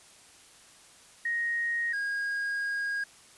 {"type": "tone pair in turn", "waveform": ["sine", "triangle"], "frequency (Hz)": [1872, 1632.7], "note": ["A#6", "G#6"], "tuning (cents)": [7, -30], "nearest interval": "major second", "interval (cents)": 237, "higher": "first", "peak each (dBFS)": -27, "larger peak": "neither", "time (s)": [[1.25, 1.93], [1.93, 3.04]], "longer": "second", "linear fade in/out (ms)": 5, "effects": ["white hiss -55 dBFS RMS until 3.37 s", "resampled to 24000 Hz"]}